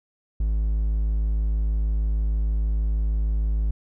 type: tone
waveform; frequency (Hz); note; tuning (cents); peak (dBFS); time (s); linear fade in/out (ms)
triangle; 53.2; G#1; +42; -18; 0.4-3.71; 5
effects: none